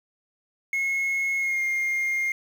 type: tone with pitch glide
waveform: sine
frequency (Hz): 2172 to 2122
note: C#7 to C7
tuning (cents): -36 to +24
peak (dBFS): -20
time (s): 0.73-2.32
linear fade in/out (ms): 2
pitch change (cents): -40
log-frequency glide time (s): 1.38-1.61
effects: tanh soft clip ceiling -22 dBFS + 8-bit